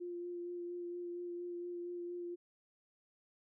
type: tone with vibrato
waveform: sine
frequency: 350 Hz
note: F4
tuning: 4 cents sharp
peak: -40 dBFS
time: 0-2.36 s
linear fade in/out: 20 ms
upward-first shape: sine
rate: 4.3 Hz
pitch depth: 14 cents each way
effects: none